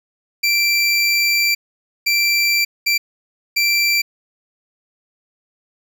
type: tone bursts at uneven times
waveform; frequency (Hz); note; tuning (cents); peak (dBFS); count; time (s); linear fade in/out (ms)
25% pulse; 2349; D7; 0; -10; 4; 0.43-1.55 / 2.06-2.65 / 2.86-2.98 / 3.56-4.02; 10
effects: none